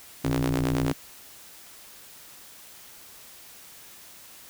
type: ring-modulated tone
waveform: sawtooth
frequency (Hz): 61.6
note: B1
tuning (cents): -4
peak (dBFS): -16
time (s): 0.24-0.93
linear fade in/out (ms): 10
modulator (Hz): 211
effects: white hiss -48 dBFS RMS until 4.49 s